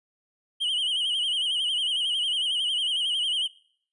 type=tone with vibrato; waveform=triangle; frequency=3049 Hz; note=G7; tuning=49 cents flat; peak=-22 dBFS; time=0.6-3.48 s; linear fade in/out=20 ms; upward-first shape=sine; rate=11 Hz; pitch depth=100 cents each way; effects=noise-tail reverb RT60 0.6 s tail -22 dB re dry + resampled to 24000 Hz